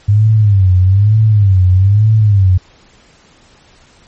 sine tone with vibrato, 100.1 Hz, G2, 37 cents sharp, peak -5 dBFS, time 0.08-2.58 s, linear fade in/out 10 ms, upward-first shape sine, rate 1.1 Hz, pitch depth 160 cents each way, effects pink hiss -46 dBFS RMS until 4.07 s + MP3 32 kbps

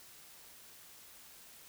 silence, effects white hiss -56 dBFS RMS until 1.68 s

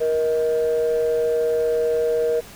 sine tone pair together, 472.2 / 632 Hz, A#4 / D#5, +22 / +27 cents, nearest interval perfect fourth, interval 505 cents, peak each -17 / -24 dBFS, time 0-2.41 s, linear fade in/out 20 ms, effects tanh soft clip ceiling -13 dBFS + pink hiss -42 dBFS RMS until 2.55 s

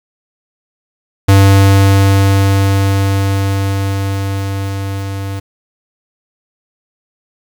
square tone with level ramp, 98 Hz, G2, in tune, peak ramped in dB -4 to -20 dBFS, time 1.28-5.4 s, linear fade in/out 10 ms, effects 7-bit

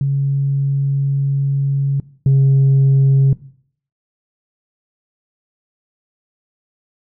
sine tone pair in turn, 138.59 / 136.05 Hz, C#3 / C#3, 0 / -32 cents, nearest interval unison, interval 32 cents, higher first, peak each -13 / -6 dBFS, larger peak second, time 0.01-2 / 2.26-3.33 s, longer first, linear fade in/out 2 ms, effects noise-tail reverb RT60 0.6 s tail -20 dB re dry + tanh soft clip ceiling -7 dBFS

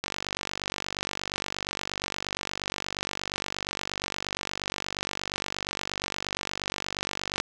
click train, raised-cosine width 0.2 ms, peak -12 dBFS, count 358, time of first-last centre 0.04-7.401 s, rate 48.5 Hz, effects none

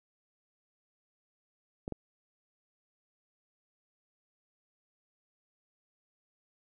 clicks, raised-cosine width 2 ms, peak -23 dBFS, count 2, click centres 1.879 / 1.923 s, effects none

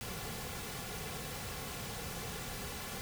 pink noise with comb filter, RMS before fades -42 dBFS, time 0.01-3.01 s, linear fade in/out 0 ms, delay 3.2 ms, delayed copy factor -0.55, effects none

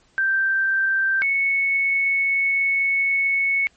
sine tone pair in turn, 1567 / 2209 Hz, G6 / C#7, -1 / -7 cents, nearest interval tritone, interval 594 cents, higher second, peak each -17 dBFS, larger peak neither, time 0.18-1.22 / 1.22-3.67 s, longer second, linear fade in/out 0 ms, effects pink hiss -59 dBFS RMS until 3.76 s + MP3 32 kbps

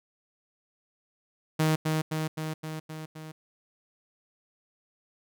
sawtooth tone with echo, 156.8 Hz, D#3, 14 cents sharp, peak -18 dBFS, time 1.59-1.76 s, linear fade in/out 10 ms, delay 260 ms, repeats 6, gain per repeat -3 dB, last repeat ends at 3.32 s, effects none

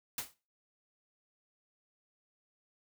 white noise with exponential decay, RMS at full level -33 dBFS, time 0.18-0.34 s, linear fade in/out 2 ms, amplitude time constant 34 ms, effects noise-tail reverb RT60 0.3 s tail -17 dB re dry

